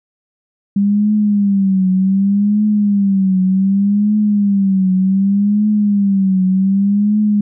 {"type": "tone with vibrato", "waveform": "sine", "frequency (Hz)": 198.5, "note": "G3", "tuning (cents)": 22, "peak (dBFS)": -10, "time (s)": [0.76, 7.41], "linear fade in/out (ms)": 5, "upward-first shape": "triangle", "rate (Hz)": 0.66, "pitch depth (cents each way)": 120, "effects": []}